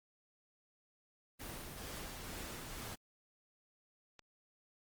pink noise with tremolo, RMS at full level -45 dBFS, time 1.39-2.96 s, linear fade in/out 20 ms, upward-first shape triangle, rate 2.2 Hz, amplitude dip 30%
click, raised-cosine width 0.2 ms, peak -37 dBFS, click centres 4.193 s
effects Opus 24 kbps

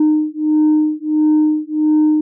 sine beating tone pair, 305.7 / 307.2 Hz, D#4 / D#4, -30 / -22 cents, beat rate 1.5 Hz, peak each -13 / -13 dBFS, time 0-2.21 s, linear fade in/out 5 ms, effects tanh soft clip ceiling -7 dBFS

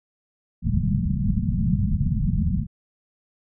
white low-pass noise, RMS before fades -22 dBFS, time 0.62-2.67 s, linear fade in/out 50 ms, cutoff 220 Hz, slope 96 dB/octave, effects none

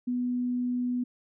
sine tone, 246.9 Hz, B3, in tune, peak -26 dBFS, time 0.07-1.04 s, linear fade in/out 10 ms, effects none

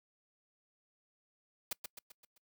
white noise with echo, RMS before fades -36 dBFS, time 1.71-1.73 s, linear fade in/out 5 ms, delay 130 ms, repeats 5, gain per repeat -6 dB, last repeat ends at 2.38 s, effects noise-tail reverb RT60 0.1 s tail -25 dB re dry + high-pass 80 Hz 12 dB/octave

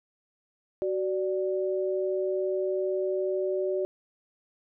sine tone pair together, 375.1 / 587.3 Hz, F#4 / D5, +24 / 0 cents, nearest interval minor sixth, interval 776 cents, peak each -27 / -30 dBFS, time 0.82-3.85 s, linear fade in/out 0 ms, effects none

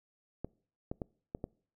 clicks, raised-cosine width 2 ms, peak -23 dBFS, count 5, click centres 0.446 / 0.915 / 1.018 / 1.349 / 1.441 s, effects noise-tail reverb RT60 0.5 s tail -25 dB re dry

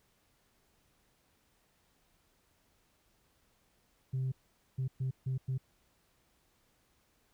sine tone bursts at uneven times, 130.81 Hz, C3, in tune, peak -29 dBFS, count 5, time 4.13-4.32 / 4.78-4.88 / 5-5.11 / 5.26-5.38 / 5.48-5.58 s, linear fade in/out 10 ms, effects tanh soft clip ceiling -29 dBFS + pink hiss -72 dBFS RMS until 7.33 s

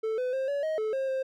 triangle tone with pitch steps, 441.2 / 504 / 530 / 568 / 629 / 434.1 / 534 / 528 Hz, A4 / B4 / C5 / C#5 / D#5 / A4 / C5 / C5, +5 / +35 / +22 / +42 / +19 / -23 / +35 / +16 cents, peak -25 dBFS, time 0.03-1.23 s, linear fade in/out 10 ms, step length 150 ms, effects none

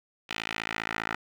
10% pulse tone with band-pass filter sweep, 55 Hz, A1, in tune, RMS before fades -34 dBFS, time 0.29-1.16 s, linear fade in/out 10 ms, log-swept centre 2800 to 1600 Hz, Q 1.8, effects none

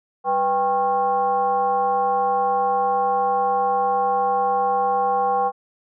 sine tone with frequency modulation, 791 Hz, G5, 15 cents sharp, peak -17 dBFS, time 0.24-5.52 s, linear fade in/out 50 ms, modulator 297 Hz, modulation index 0.87, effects none

